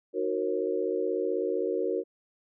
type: chord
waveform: sine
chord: D# minor seventh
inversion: none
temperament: equal with one note detuned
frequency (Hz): 311.1 / 370 / 466.2 / 542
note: D#4 / F#4 / A#4 / C#5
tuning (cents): 0 / 0 / 0 / -39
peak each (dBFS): -35 / -30 / -30 / -34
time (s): 0.13-2.04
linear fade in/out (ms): 50
effects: none